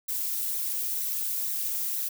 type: noise with flanger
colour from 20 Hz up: violet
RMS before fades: -30 dBFS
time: 0.08-2.09 s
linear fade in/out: 10 ms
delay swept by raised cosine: 0.49 to 4.39 ms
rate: 2.1 Hz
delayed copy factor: +0.65
effects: none